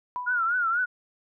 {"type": "tone with exponential decay", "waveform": "sine", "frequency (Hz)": 990, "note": "B5", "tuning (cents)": 4, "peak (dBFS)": -26, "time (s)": [0.16, 0.62], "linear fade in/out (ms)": 0, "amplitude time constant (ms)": 100}
{"type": "tone with vibrato", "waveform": "sine", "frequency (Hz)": 1408, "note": "F6", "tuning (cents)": 14, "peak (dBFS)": -22, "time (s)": [0.26, 0.86], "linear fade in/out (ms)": 20, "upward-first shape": "triangle", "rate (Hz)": 4.1, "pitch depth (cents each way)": 130}
{"effects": []}